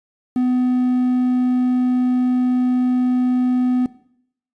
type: tone with quantisation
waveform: triangle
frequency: 250.9 Hz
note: B3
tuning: 28 cents sharp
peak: -13 dBFS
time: 0.36-3.86 s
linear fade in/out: 2 ms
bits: 7
effects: noise-tail reverb RT60 0.7 s tail -18 dB re dry + resampled to 22050 Hz